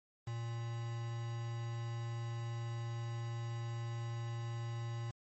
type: tone with quantisation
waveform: triangle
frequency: 116.54 Hz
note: A#2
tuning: in tune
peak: -36 dBFS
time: 0.27-5.11 s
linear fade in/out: 5 ms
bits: 8
effects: MP3 32 kbps